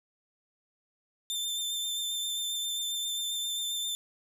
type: tone with vibrato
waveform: sawtooth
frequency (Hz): 3566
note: A7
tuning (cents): +22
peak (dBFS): -28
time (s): 1.3-3.95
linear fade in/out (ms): 0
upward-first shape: sine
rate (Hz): 7.5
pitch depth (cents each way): 16
effects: none